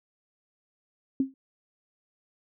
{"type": "tone with exponential decay", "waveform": "sine", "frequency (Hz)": 267.2, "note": "C4", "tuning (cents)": 36, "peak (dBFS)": -18, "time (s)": [1.2, 1.34], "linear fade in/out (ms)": 2, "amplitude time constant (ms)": 29, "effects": []}